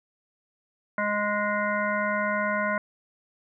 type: harmonic tone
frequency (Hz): 207.7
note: G#3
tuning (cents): 0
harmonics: 1 / 3 / 5 / 7 / 9 / 10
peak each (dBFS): -32 / -29 / -30 / -29 / -35 / -35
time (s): 0.98-2.78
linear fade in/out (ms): 2
effects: none